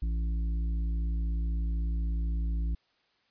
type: harmonic tone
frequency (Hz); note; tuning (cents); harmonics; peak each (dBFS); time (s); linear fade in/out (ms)
56.1; A1; +34; 1 / 3 / 5 / 6; -27 / -41 / -48 / -55; 0.02-2.75; 5
effects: white hiss -70 dBFS RMS until 3.3 s + resampled to 11025 Hz